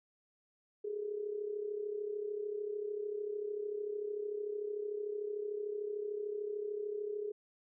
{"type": "tone with amplitude modulation", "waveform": "sine", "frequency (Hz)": 416.5, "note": "G#4", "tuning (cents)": 5, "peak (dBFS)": -33, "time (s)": [0.84, 7.32], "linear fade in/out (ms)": 10, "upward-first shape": "sine", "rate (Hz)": 33.4, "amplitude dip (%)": 65, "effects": []}